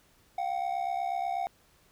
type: ring-modulated tone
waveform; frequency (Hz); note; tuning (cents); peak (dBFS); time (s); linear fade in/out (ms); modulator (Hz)
triangle; 740; F#5; 0; -24; 0.38-1.47; 0; 34.1
effects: pink hiss -64 dBFS RMS until 1.91 s